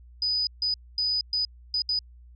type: tone bursts at uneven times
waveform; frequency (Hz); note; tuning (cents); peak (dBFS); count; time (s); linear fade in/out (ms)
sine; 4978; D#8; 0; -23; 6; 0.22-0.47 / 0.62-0.74 / 0.98-1.21 / 1.33-1.45 / 1.74-1.82 / 1.89-1.99; 2
effects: added 60 Hz sine -47 dBFS peak until 2.35 s